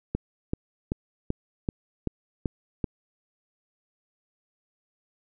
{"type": "click train", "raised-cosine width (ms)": 3, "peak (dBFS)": -13, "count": 8, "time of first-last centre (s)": [0.15, 2.842], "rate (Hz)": 2.6, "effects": []}